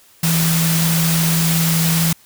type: tone in noise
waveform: sine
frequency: 164.6 Hz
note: E3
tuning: 2 cents flat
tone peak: -15 dBFS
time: 0.23-2.13 s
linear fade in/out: 5 ms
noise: white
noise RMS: -20 dBFS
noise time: 0.23-2.13 s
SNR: +2 dB
effects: white hiss -50 dBFS RMS until 2.25 s